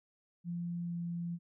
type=tone with pitch glide; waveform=sine; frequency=172.6 to 171.41 Hz; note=F3 to F3; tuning=-20 to -32 cents; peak=-35 dBFS; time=0.44-1.39 s; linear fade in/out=50 ms; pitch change=-12 cents; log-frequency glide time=0.84-0.95 s; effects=none